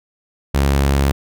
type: tone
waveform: sawtooth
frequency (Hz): 69.3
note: C#2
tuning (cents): 0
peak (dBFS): -9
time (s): 0.54-1.12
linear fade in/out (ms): 10
effects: none